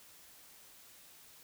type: silence
effects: white hiss -58 dBFS RMS until 1.43 s